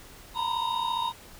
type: tone cluster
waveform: triangle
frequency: 918 / 953 / 1010 / 3724 Hz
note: A#5 / A#5 / B5 / A#7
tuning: -27 / +38 / +39 / -2 cents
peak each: -29 / -30 / -30 / -33 dBFS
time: 0.34-1.13 s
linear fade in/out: 50 ms
effects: pink hiss -49 dBFS RMS until 1.39 s